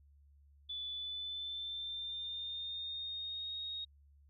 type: tone with pitch glide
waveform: sine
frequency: 3474 to 3745 Hz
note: A7 to A#7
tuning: -23 to +7 cents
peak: -39 dBFS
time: 0.69-3.85 s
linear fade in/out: 10 ms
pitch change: +130 cents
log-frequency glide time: 0.93-3.57 s
effects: added 71 Hz sine -61 dBFS peak until 4.29 s